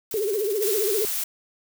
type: noise with tremolo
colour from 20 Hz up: blue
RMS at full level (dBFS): -33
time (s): 0.11-0.75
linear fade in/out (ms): 2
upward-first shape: square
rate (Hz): 18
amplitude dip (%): 35
type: tone with vibrato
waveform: sine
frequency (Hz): 415.3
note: G#4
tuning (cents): 0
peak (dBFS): -22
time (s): 0.14-1.05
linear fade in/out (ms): 0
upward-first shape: triangle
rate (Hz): 15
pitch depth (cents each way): 170
type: noise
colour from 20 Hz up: blue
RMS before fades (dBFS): -27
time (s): 0.62-1.24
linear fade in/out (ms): 5
effects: none